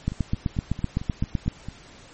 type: two click trains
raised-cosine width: 5 ms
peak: -20 / -10 dBFS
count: 8 / 12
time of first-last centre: 0.12-1.686 / 0.08-1.479 s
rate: 4.47 / 7.86 Hz
effects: pink hiss -48 dBFS RMS until 2.13 s + MP3 32 kbps